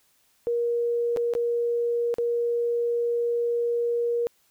sine tone with dropouts, 473.2 Hz, A#4, 26 cents sharp, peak -22 dBFS, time 0.47-4.27 s, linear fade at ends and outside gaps 0 ms, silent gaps 1.163-1.171 / 1.337-1.351 / 2.141-2.184 s, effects white hiss -65 dBFS RMS until 4.5 s

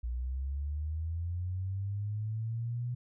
sine linear sweep, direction up, 58.27 to 123.47 Hz, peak -32 dBFS, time 0.03-2.95 s, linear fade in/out 10 ms, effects none

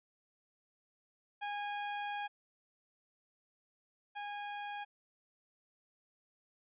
sawtooth tone pair in turn, 821 / 821 Hz, G#5 / G#5, -20 / -20 cents, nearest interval unison, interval 0 cents, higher neither, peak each -33 / -36 dBFS, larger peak first, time 1.41-2.28 / 4.15-4.85 s, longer first, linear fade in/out 20 ms, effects resampled to 8000 Hz

